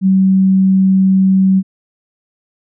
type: tone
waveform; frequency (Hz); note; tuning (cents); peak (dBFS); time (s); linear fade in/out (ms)
sine; 190.5; G3; -49; -7; 0.01-1.63; 50
effects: none